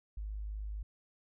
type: tone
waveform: sine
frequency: 51.91 Hz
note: G#1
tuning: in tune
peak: -37 dBFS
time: 0.17-0.83 s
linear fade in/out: 5 ms
effects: none